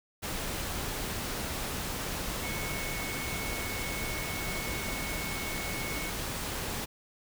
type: tone in noise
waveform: sine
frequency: 2203 Hz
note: C#7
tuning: 11 cents flat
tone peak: -39 dBFS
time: 2.42-6.11 s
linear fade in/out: 20 ms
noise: pink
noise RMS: -35 dBFS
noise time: 0.22-6.86 s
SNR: -7 dB
effects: none